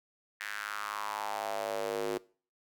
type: tone with high-pass filter sweep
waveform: square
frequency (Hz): 52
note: G#1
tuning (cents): +3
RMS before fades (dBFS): -36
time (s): 0.4-2.18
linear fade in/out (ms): 5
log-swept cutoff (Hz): 1800 to 380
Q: 3.8
effects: noise-tail reverb RT60 0.4 s tail -21 dB re dry